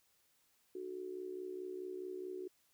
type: tone with amplitude modulation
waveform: sine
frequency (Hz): 370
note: F#4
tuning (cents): 0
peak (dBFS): -38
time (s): 0.75-2.48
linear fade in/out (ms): 5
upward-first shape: sine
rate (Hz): 64.7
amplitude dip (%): 75
effects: white hiss -74 dBFS RMS until 2.73 s